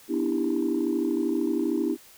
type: chord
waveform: sine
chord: E minor seventh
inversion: second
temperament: just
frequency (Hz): 247.2 / 296.7 / 329.6 / 395.6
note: B3 / D4 / E4 / G4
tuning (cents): +2 / +18 / 0 / +16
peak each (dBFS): -29 / -27 / -26 / -30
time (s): 0.08-1.97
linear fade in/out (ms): 50
effects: tanh soft clip ceiling -16 dBFS + white hiss -52 dBFS RMS until 2.17 s